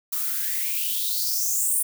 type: noise with high-pass filter sweep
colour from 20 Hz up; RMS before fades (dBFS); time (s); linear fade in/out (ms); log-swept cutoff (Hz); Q
violet; -25; 0.12-1.83; 10; 1100 to 9900; 5.9
effects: none

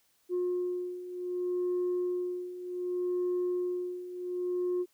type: beating tone pair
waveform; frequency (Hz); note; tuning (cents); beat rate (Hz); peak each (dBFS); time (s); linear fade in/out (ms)
sine; 358.3 / 358.96; F4 / F4; +44 / +48; 0.66; -34 / -30; 0.29-4.86; 50
effects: tanh soft clip ceiling -25 dBFS + white hiss -70 dBFS RMS until 4.93 s

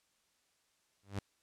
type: tone with exponential growth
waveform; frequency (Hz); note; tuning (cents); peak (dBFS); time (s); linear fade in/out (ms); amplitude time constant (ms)
sawtooth; 99.4; G2; +25; -30; 1.03-1.19; 5; 34
effects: white hiss -75 dBFS RMS until 1.42 s + low-pass 9000 Hz 12 dB/octave

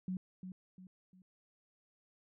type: tone with echo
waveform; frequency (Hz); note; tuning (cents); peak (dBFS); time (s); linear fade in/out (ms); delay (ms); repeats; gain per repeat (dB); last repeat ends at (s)
sine; 185; F#3; 0; -35; 0.08-0.17; 2; 350; 3; -8; 1.22
effects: none

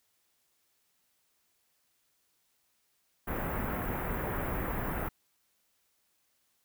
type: band-stop noise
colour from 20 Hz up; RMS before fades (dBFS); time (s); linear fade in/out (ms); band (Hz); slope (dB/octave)
pink; -34; 3.27-5.09; 10; 1900 to 15000; 24
effects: white hiss -74 dBFS RMS until 6.64 s

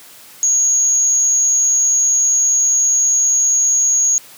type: tone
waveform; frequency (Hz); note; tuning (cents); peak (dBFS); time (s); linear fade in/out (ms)
sine; 6645; G#8; 0; -11; 0.43-4.18; 0
effects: white hiss -41 dBFS RMS until 4.37 s + high-pass 100 Hz 12 dB/octave

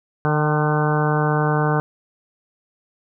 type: harmonic tone with a mistuned harmonic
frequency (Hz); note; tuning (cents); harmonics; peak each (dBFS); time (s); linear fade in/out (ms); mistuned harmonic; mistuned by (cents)
150.7; D3; +45; 1 / 2 / 3 / 4 / 5 / 6 / 7 / 8 / 9 / 10; -19 / -27 / -24 / -29 / -26 / -29 / -29 / -29 / -33 / -28; 0.25-1.8; 0; 5; +26
effects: none

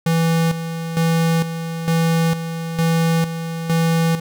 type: tone with tremolo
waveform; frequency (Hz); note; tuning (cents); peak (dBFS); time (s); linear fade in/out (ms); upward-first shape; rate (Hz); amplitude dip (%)
square; 164.81; E3; 0; -15; 0.06-4.2; 5; square; 1.1; 65
effects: none

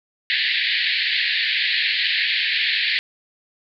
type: band-pass noise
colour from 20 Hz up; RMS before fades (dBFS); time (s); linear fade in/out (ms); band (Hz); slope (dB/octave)
pink; -21; 0.3-2.99; 0; 1700 to 4500; 96
effects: none

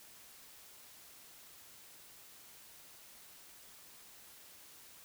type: silence
effects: white hiss -57 dBFS RMS until 5.04 s

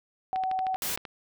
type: tone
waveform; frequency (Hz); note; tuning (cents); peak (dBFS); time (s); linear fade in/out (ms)
sine; 754; F#5; +32; -26; 0.33-0.76; 0
type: click train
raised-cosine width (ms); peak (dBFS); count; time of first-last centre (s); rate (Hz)
0.3; -22; 10; 0.36-1.052; 13
type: noise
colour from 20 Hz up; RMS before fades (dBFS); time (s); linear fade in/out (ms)
white; -31; 0.82-0.96; 2
effects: none

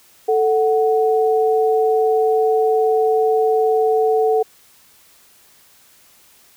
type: tone pair together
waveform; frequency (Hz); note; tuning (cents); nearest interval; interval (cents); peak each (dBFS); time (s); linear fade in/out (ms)
sine; 440.6 / 741; A4 / F#5; +2 / +2; major sixth; 900; -14 / -19; 0.28-4.43; 10
effects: white hiss -51 dBFS RMS until 6.56 s

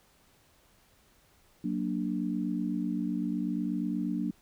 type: chord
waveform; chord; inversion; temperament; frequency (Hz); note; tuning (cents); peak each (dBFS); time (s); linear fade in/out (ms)
sine; Gb augmented; none; equal; 185 / 233.1 / 293.7; Gb3 / Bb3 / D4; 0 / 0 / 0; -33; 1.64-4.31; 5
effects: pink hiss -64 dBFS RMS until 4.41 s

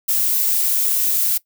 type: noise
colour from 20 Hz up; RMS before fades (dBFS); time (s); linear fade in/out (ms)
violet; -18; 0.08-1.38; 10
effects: noise-tail reverb RT60 0.1 s tail -20 dB re dry

